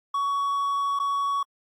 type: tone with dropouts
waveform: triangle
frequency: 1122 Hz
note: C#6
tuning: 21 cents sharp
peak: -21 dBFS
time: 0.14-1.43 s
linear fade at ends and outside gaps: 5 ms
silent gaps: 0.991-0.998 s
effects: AAC 64 kbps